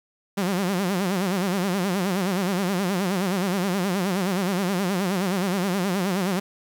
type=tone with vibrato; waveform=sawtooth; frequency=188.3 Hz; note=F#3; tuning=31 cents sharp; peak=-18 dBFS; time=0.37-6.4 s; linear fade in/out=10 ms; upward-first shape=sine; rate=9.5 Hz; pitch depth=140 cents each way; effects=8-bit